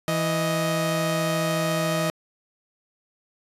sawtooth tone pair together, 164.73 / 625 Hz, E3 / D#5, -1 / +8 cents, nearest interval octave + major seventh, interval 2309 cents, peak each -21 dBFS, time 0.08-2.1 s, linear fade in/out 0 ms, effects resampled to 32000 Hz

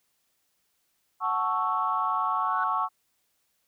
sine chord, F# minor seventh, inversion none, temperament equal, 740 / 880 / 1108.7 / 1318.5 Hz, F#5 / A5 / C#6 / E6, 0 / 0 / 0 / 0 cents, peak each -32 / -31 / -26 / -31 dBFS, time 1.2-2.89 s, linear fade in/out 50 ms
sine tone with exponential growth, 1480 Hz, F#6, in tune, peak -28 dBFS, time 2.25-2.64 s, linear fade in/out 5 ms, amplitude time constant 83 ms
effects tanh soft clip ceiling -13 dBFS + white hiss -73 dBFS RMS until 3.67 s

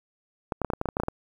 clicks, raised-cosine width 1 ms, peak -13 dBFS, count 12, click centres 0.522 / 0.617 / 0.647 / 0.702 / 0.735 / 0.814 / 0.857 / 0.888 / 0.969 / 1 / 1.035 / 1.084 s, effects 8-bit

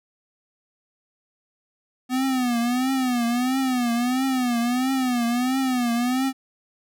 square tone with vibrato, 249.9 Hz, B3, 21 cents sharp, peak -21 dBFS, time 2.09-6.33 s, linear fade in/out 50 ms, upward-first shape triangle, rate 1.5 Hz, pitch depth 130 cents each way, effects none

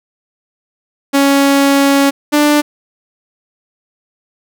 sawtooth tone pair in turn, 278.1 / 295.4 Hz, C#4 / D4, +6 / +10 cents, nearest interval minor second, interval 104 cents, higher second, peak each -4 dBFS, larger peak neither, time 1.13-2.11 / 2.32-2.62 s, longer first, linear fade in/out 20 ms, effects none

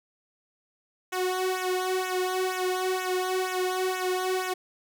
sawtooth tone with flanger, 370 Hz, F#4, in tune, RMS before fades -28 dBFS, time 1.12-4.54 s, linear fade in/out 10 ms, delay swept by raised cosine 0.21 to 2.31 ms, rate 2.1 Hz, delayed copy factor -0.95, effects none

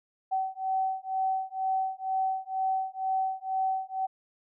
sine beating tone pair, 761 / 763.1 Hz, F#5 / G5, +48 / -47 cents, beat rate 2.1 Hz, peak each -30 dBFS, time 0.31-4.07 s, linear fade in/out 20 ms, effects none

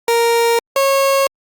30% pulse tone pair in turn, 466.2 / 546.8 Hz, A#4 / C#5, 0 / -24 cents, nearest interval minor third, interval 276 cents, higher second, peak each -9 dBFS, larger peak neither, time 0.08-0.59 / 0.76-1.27 s, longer neither, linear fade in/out 2 ms, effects Opus 48 kbps

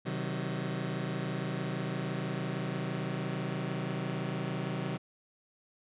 sawtooth chord, C diminished, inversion none, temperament just, 130.81 / 156.98 / 188.37 Hz, C3 / Eb3 / Gb3, 0 / +16 / +31 cents, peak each -33 dBFS, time 0.05-4.98 s, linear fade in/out 20 ms, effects resampled to 8000 Hz

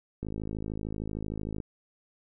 click train, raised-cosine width 3 ms, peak -22 dBFS, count 74, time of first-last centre 0.23-1.602 s, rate 53.2 Hz, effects none

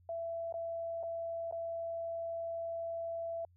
sine tone with dropouts, 668 Hz, E5, 23 cents sharp, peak -36 dBFS, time 0.09-3.45 s, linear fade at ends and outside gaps 2 ms, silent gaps 0.525-0.54 / 1.03-1.034 / 1.512-1.524 s, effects added 88 Hz sine -62 dBFS peak until 3.56 s

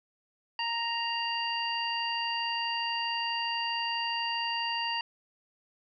harmonic tone, 932.3 Hz, A#5, in tune, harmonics 1 / 2 / 3 / 5, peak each -33 / -38 / -33 / -37 dBFS, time 0.59-5.01 s, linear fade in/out 2 ms, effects none

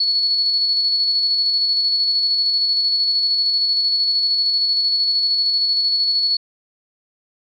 sine tone with tremolo, 4400 Hz, C#8, 14 cents flat, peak -14 dBFS, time 0-6.37 s, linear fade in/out 5 ms, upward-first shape square, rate 13 Hz, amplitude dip 25%, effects none

